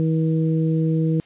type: harmonic tone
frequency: 160.3 Hz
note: E3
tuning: 48 cents flat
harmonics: 1 / 2 / 3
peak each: -18 / -24 / -28 dBFS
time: 0-1.2 s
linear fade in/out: 0 ms
effects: white hiss -53 dBFS RMS until 1.25 s + resampled to 8000 Hz